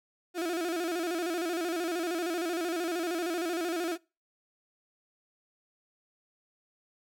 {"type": "tone with vibrato", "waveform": "35% pulse", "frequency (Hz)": 341.7, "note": "F4", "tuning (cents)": -38, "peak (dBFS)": -28, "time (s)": [0.34, 3.98], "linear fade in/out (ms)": 50, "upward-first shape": "square", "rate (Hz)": 13, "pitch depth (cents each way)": 82, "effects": ["noise-tail reverb RT60 0.3 s tail -24 dB re dry"]}